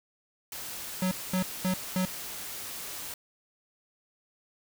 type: noise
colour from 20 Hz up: white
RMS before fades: -39 dBFS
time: 0.52-3.14 s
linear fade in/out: 2 ms
type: tone bursts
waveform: square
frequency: 185 Hz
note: F#3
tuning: in tune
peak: -26 dBFS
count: 4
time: 1.02-2.052 s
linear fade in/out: 2 ms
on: 93 ms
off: 220 ms
effects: none